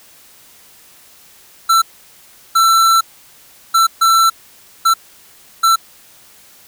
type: tone bursts at uneven times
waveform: square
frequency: 1339 Hz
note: E6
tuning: 27 cents sharp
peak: -9 dBFS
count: 6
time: 1.69-1.82 / 2.55-3.01 / 3.74-3.87 / 4.01-4.3 / 4.85-4.94 / 5.63-5.76 s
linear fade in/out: 10 ms
effects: white hiss -45 dBFS RMS until 6.67 s